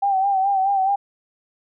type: tone with vibrato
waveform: sine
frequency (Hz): 780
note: G5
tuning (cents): -9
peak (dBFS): -16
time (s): 0.02-0.96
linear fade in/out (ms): 10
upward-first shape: sine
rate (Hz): 4.7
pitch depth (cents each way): 55
effects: none